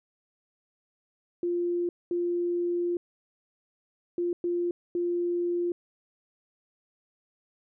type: tone bursts at uneven times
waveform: sine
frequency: 348.8 Hz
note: F4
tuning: 2 cents flat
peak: -25 dBFS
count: 5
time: 1.43-1.89 / 2.11-2.97 / 4.18-4.33 / 4.44-4.71 / 4.95-5.72 s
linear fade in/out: 2 ms
effects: none